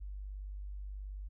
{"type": "tone", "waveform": "sine", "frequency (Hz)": 49.3, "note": "G1", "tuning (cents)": 11, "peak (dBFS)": -40, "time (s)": [0, 1.29], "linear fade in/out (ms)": 20, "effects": []}